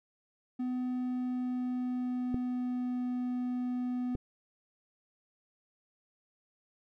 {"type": "tone with pitch glide", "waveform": "triangle", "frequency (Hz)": [251.2, 248.5], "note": ["B3", "B3"], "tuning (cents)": [30, 11], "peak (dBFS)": -29, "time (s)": [0.59, 4.16], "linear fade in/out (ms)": 10, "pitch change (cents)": -19, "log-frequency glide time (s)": [0.92, 3.03]}
{"type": "clicks", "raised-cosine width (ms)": 3, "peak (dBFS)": -22, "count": 2, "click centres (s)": [2.344, 4.152]}
{"effects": []}